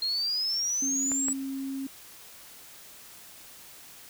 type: exponential sweep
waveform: sine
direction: up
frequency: 4186 to 7902 Hz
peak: -26 dBFS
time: 0.02-1.33 s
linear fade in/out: 2 ms
type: tone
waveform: sine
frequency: 270 Hz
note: C#4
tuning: 45 cents flat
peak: -31 dBFS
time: 0.82-1.87 s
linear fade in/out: 5 ms
type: clicks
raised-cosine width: 0.5 ms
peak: -21 dBFS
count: 2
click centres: 1.118 / 1.284 s
effects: white hiss -49 dBFS RMS until 4.09 s